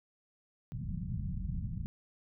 white low-pass noise, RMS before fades -37 dBFS, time 0.72-1.86 s, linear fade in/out 0 ms, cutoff 190 Hz, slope 48 dB/octave, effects none

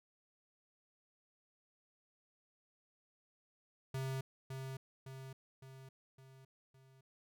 square tone with echo, 132.9 Hz, C3, 27 cents sharp, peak -38 dBFS, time 3.94-4.21 s, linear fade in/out 5 ms, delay 560 ms, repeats 5, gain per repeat -5 dB, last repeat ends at 7.01 s, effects none

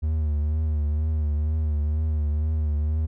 triangle tone with vibrato, 76.2 Hz, D#2, 36 cents flat, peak -19 dBFS, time 0.02-3.07 s, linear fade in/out 20 ms, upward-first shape triangle, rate 2.1 Hz, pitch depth 65 cents each way, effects none

